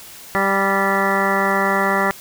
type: harmonic tone with a mistuned harmonic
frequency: 196 Hz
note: G3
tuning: in tune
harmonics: 1 / 2 / 3 / 4 / 5 / 6 / 7 / 9 / 10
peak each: -24 / -24 / -24 / -24 / -24 / -24 / -24 / -24 / -24 dBFS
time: 0.35-2.11 s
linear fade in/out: 0 ms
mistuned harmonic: 9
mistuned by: -19 cents
effects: white hiss -39 dBFS RMS until 2.2 s